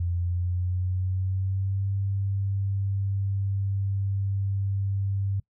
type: tone with pitch glide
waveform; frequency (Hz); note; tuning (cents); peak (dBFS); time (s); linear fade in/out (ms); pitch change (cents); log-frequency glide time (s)
sine; 87.1 to 98.33; F2 to G2; -4 to +6; -24; 0-5.4; 5; +210; 0.14-1.89
effects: noise-tail reverb RT60 0.1 s tail -23 dB re dry